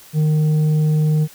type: tone with tanh clipping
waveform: triangle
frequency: 153.8 Hz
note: D#3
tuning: 20 cents flat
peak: -14 dBFS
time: 0.13-1.28 s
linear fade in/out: 50 ms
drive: 9 dB
effects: white hiss -44 dBFS RMS until 1.34 s